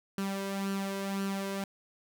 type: tone with flanger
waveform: sawtooth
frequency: 196 Hz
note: G3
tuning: in tune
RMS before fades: -34 dBFS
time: 0.18-1.64 s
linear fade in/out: 2 ms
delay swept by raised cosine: 0.68 to 1.98 ms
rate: 1.9 Hz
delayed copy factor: +0.55
effects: none